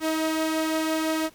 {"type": "tone pair together", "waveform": "sawtooth", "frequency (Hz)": [316.7, 639.3], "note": ["D#4", "D#5"], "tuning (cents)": [31, 47], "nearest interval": "octave", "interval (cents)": 1216, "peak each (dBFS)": [-20, -29], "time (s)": [0, 1.3], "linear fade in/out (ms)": 50, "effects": ["pink hiss -55 dBFS RMS until 1.34 s"]}